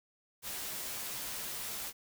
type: noise with comb filter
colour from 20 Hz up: white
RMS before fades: -40 dBFS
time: 0.42-1.93 s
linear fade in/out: 50 ms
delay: 12 ms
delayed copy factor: -0.6
effects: none